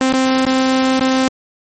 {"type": "tone with dropouts", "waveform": "sawtooth", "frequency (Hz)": 261.6, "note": "C4", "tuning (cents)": 0, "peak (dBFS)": -8, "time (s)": [0.01, 1.28], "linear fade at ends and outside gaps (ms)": 1, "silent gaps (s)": [[0.127, 0.135], [0.452, 0.466], [0.995, 1.009]], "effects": ["MP3 32 kbps"]}